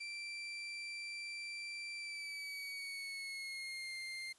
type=tone with pitch glide; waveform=30% pulse; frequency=2349 to 2105 Hz; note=D7 to C7; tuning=0 to +10 cents; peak=-40 dBFS; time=0-4.33 s; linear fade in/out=10 ms; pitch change=-190 cents; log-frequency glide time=1.95-3.97 s; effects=white hiss -68 dBFS RMS until 4.38 s + resampled to 24000 Hz